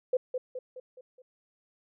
sine tone with echo, 508 Hz, B4, 49 cents sharp, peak -22 dBFS, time 0.13-0.17 s, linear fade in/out 5 ms, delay 210 ms, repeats 5, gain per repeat -6 dB, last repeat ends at 1.22 s, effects none

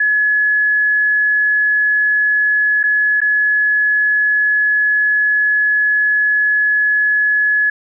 sine tone with dropouts, 1699 Hz, G#6, 39 cents sharp, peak -11 dBFS, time 0-7.7 s, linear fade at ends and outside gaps 5 ms, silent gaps 2.831-2.837 / 3.205-3.215 s, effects none

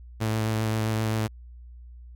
sawtooth tone with vibrato, 110 Hz, A2, in tune, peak -20 dBFS, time 0.2-1.28 s, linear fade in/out 20 ms, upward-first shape triangle, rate 7.6 Hz, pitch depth 21 cents each way, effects added 60 Hz sine -42 dBFS peak until 2.15 s

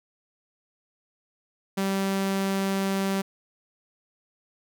sawtooth tone, 194.4 Hz, G3, 14 cents flat, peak -20 dBFS, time 1.77-3.22 s, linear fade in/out 10 ms, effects none

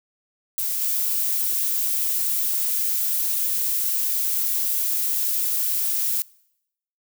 violet noise with level steps, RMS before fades -25 / -23 dBFS, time 0.58-6.22 s, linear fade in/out 0 ms, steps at 0.81 s, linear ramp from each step 5 ms, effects noise-tail reverb RT60 0.8 s tail -24 dB re dry

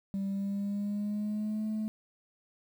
sine tone with pitch glide, 195.9 to 216.1 Hz, G3 to A3, -1 to -31 cents, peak -28 dBFS, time 0.14-1.88 s, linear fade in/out 0 ms, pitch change +170 cents, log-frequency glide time 0.27-1.66 s, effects tanh soft clip ceiling -29 dBFS + 10-bit

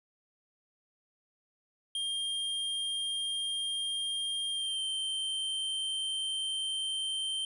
square tone with pitch glide, 3207 to 3125 Hz, G7 to G7, +39 to -6 cents, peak -32 dBFS, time 1.95-7.45 s, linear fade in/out 2 ms, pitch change -45 cents, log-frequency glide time 4.51-4.82 s, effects resampled to 24000 Hz + 12-bit

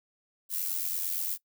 violet noise with amplitude modulation, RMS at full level -29 dBFS, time 0.49-1.38 s, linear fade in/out 50 ms, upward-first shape sine, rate 88.7 Hz, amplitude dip 65%, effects noise-tail reverb RT60 0.1 s tail -20 dB re dry

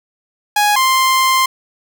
sawtooth tone pair in turn, 830.6 / 1048.4 Hz, G#5 / C6, 0 / +3 cents, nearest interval major third, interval 403 cents, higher second, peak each -7 dBFS, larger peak neither, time 0.56-0.76 / 0.76-1.46 s, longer second, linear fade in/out 5 ms, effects none

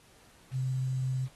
sine tone with quantisation, 130 Hz, C3, 11 cents flat, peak -28 dBFS, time 0.51-1.29 s, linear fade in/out 50 ms, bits 9, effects pink hiss -60 dBFS RMS until 1.35 s + AAC 32 kbps

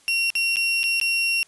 35% pulse tone with dropouts, 2740 Hz, F7, 34 cents flat, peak -18 dBFS, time 0.08-1.43 s, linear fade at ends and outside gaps 0 ms, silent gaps 0.303-0.353 / 0.559-0.568 / 0.832-0.839 / 1-1.013 s, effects white hiss -56 dBFS RMS until 1.47 s + resampled to 24000 Hz

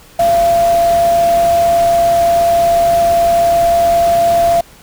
sine tone in noise, 683 Hz, F5, 39 cents flat, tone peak -8 dBFS, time 0.19-4.61 s, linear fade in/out 5 ms, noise pink, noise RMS -25 dBFS, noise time 0.19-4.61 s, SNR +14 dB, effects pink hiss -42 dBFS RMS until 4.82 s

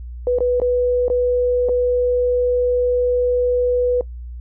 sine tone with dropouts, 493.3 Hz, B4, 2 cents flat, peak -14 dBFS, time 0.27-4.01 s, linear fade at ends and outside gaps 1 ms, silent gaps 0.386-0.405 / 0.6-0.617 / 1.082-1.1 / 1.687-1.692 s, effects noise-tail reverb RT60 0.1 s tail -20 dB re dry + added 60 Hz sine -29 dBFS peak until 4.4 s

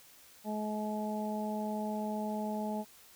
harmonic tone, 212.8 Hz, G#3, 42 cents sharp, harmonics 1 / 2 / 3 / 4, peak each -35 / -43 / -40 / -40 dBFS, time 0.44-2.85 s, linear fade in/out 50 ms, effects white hiss -58 dBFS RMS until 3.15 s

